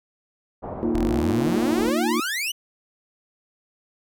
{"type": "low-pass noise", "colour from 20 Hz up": "white", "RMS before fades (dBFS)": -33, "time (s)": [0.62, 1.91], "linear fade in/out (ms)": 20, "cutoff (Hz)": 820, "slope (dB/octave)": 24}
{"type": "chord", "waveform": "sine", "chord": "Bb suspended fourth", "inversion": "none", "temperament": "just", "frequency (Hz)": [233.1, 310.8, 349.6], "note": ["Bb3", "Eb4", "F4"], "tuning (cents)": [0, -2, 2], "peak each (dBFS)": [-24, -26, -25], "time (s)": [0.83, 2.2], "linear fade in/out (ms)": 0}
{"type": "exponential sweep", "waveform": "sawtooth", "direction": "up", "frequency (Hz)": [34.65, 3057], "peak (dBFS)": -21, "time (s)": [0.94, 2.52], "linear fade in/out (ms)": 10}
{"effects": []}